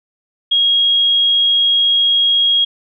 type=tone; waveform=sine; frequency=3282 Hz; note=G#7; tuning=21 cents flat; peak=-10 dBFS; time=0.51-2.65 s; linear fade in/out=10 ms; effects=none